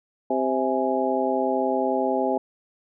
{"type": "harmonic tone with a mistuned harmonic", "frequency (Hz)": 130.81, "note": "C3", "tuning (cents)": 0, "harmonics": [2, 3, 4, 5, 6], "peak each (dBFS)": [-27, -27, -27, -27, -27], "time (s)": [0.3, 2.38], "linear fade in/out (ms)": 5, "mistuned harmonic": 6, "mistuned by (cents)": 100, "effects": []}